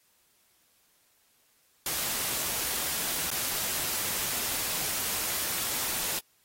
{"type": "noise with dropouts", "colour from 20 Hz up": "white", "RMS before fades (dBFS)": -31, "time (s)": [1.86, 6.19], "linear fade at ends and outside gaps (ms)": 2, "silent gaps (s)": [3.304, 3.313], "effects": ["white hiss -67 dBFS RMS until 6.44 s", "AAC 48 kbps"]}